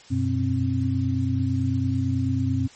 sine tone cluster, 93.8 / 122.8 / 263.5 Hz, F#2 / B2 / C4, +24 / -9 / +12 cents, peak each -25 dBFS, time 0.1-2.68 s, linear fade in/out 20 ms, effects white hiss -49 dBFS RMS until 2.75 s + MP3 32 kbps

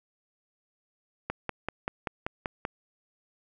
click train, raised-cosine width 0.5 ms, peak -15 dBFS, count 8, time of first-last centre 1.3-2.651 s, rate 5.18 Hz, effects none

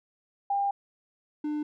sine / triangle tone pair in turn, 800 / 299.7 Hz, G5 / D4, +35 / +35 cents, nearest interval octave + perfect fourth, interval 1700 cents, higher first, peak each -24 / -26 dBFS, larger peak first, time 0.5-0.71 / 1.44-1.63 s, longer first, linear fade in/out 5 ms, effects none

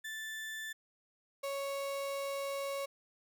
35% pulse tone pair in turn, 1760 / 554.4 Hz, A6 / C#5, 0 / 0 cents, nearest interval octave + minor sixth, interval 2000 cents, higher first, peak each -38 / -34 dBFS, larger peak second, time 0.04-0.73 / 1.43-2.86 s, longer second, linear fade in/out 10 ms, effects none

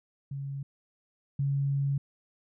sine tone pair in turn, 138.59 / 139.39 Hz, C#3 / C#3, 0 / +10 cents, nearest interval unison, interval 10 cents, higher second, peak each -33 / -25 dBFS, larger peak second, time 0.31-0.63 / 1.39-1.98 s, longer second, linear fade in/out 5 ms, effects none

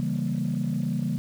sine chord, C# diminished seventh, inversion none, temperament equal, 138.59 / 164.81 / 196 / 233.1 Hz, C#3 / E3 / G3 / Bb3, 0 / 0 / 0 / 0 cents, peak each -29 dBFS, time 0-1.18 s, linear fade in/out 0 ms, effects tanh soft clip ceiling -18 dBFS + 8-bit

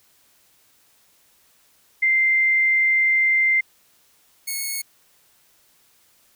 sine / 5% pulse tone pair in turn, 2088 / 2196 Hz, C7 / C#7, -4 / -17 cents, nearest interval minor second, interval 87 cents, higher second, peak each -15 dBFS, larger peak neither, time 2.02-3.61 / 4.47-4.82 s, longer first, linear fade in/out 10 ms, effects white hiss -59 dBFS RMS until 6.35 s

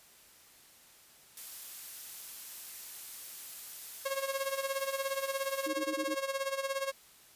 blue noise, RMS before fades -44 dBFS, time 1.37-5.68 s, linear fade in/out 2 ms
sawtooth tone with tremolo, 544 Hz, C#5, 33 cents flat, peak -26 dBFS, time 4.05-6.92 s, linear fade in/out 10 ms, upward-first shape sine, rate 17 Hz, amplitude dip 75%
sine tone bursts, 310 Hz, D#4, 6 cents flat, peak -35 dBFS, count 5, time 5.66-6.148 s, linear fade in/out 10 ms, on 76 ms, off 27 ms
effects white hiss -59 dBFS RMS until 7.35 s + resampled to 32000 Hz

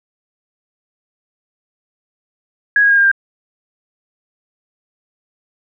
sine tone with pitch steps, 1661.2 / 1643.1 / 1625.1 / 1607.4 / 1589.9 Hz, G#6 / G#6 / G#6 / G6 / G6, 0 / -19 / -38 / +43 / +24 cents, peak -8 dBFS, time 2.76-3.115 s, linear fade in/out 2 ms, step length 71 ms, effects none

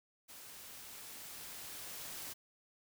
white noise with level ramp, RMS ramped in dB -53 to -45 dBFS, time 0.28-2.34 s, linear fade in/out 20 ms, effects none

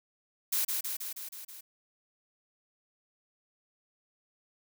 blue noise with echo, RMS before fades -29 dBFS, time 0.52-0.65 s, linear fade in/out 10 ms, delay 160 ms, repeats 6, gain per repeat -3 dB, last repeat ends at 1.61 s, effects none

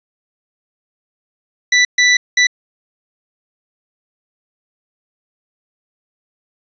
sawtooth tone bursts at uneven times, 1975.5 Hz, B6, in tune, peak -5 dBFS, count 3, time 1.72-1.85 / 1.98-2.17 / 2.37-2.47 s, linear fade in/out 5 ms, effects resampled to 16000 Hz + 7-bit

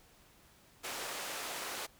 pink band-pass noise, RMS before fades -41 dBFS, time 0.83-1.87 s, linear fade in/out 20 ms, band 510 to 13000 Hz, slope 12 dB/octave, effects pink hiss -63 dBFS RMS until 1.99 s

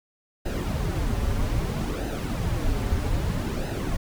brown noise with flanger, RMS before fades -26 dBFS, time 0.45-3.97 s, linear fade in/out 10 ms, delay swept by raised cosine 0.88 to 6.38 ms, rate 0.62 Hz, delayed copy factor -0.6, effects none

